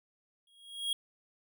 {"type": "tone with exponential growth", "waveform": "square", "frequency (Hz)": 3286, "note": "G#7", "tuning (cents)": -19, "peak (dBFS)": -28, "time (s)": [0.47, 0.93], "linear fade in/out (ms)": 2, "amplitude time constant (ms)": 100, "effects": []}